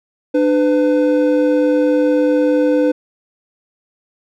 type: tone pair together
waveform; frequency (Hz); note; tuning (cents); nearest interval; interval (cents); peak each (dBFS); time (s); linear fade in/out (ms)
triangle; 298.5 / 503; D4 / B4; +28 / +32; major sixth; 904; -12; 0.34-2.92; 10
effects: none